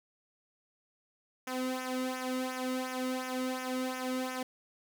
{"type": "tone with flanger", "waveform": "sawtooth", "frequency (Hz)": 256.4, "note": "C4", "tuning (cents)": -35, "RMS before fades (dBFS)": -35, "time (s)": [1.47, 4.43], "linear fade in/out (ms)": 5, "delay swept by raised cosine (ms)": [0.23, 1.23], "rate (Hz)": 2.8, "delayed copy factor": -0.75, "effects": []}